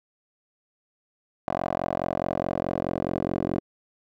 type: tone with band-pass filter sweep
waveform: 10% pulse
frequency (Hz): 44.73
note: F1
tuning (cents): +42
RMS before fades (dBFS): -28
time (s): 1.48-3.6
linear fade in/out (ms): 0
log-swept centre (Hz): 730 to 400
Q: 2.3
effects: none